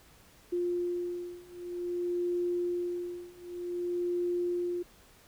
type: beating tone pair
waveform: sine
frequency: 351.7 / 352.23 Hz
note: F4 / F4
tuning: +12 / +15 cents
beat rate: 0.53 Hz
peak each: -34 / -33 dBFS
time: 0.52-4.83 s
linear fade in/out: 10 ms
effects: pink hiss -59 dBFS RMS until 5.27 s